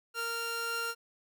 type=tone pair together; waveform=sawtooth; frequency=463.6 / 1389.2 Hz; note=A#4 / F6; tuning=-10 / -10 cents; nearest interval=octave + perfect fifth; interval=1900 cents; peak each=-36 / -30 dBFS; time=0.14-0.95 s; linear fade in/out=50 ms; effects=none